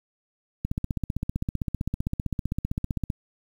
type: click train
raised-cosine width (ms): 5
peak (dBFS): -14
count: 39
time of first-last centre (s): 0.65-3.102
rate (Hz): 15.5
effects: 8-bit